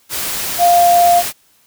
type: tone in noise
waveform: sine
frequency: 698.5 Hz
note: F5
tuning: in tune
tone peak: -7 dBFS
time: 0.58-1.23 s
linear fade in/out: 50 ms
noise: white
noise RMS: -21 dBFS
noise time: 0.09-1.33 s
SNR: +11 dB
effects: white hiss -54 dBFS RMS until 1.66 s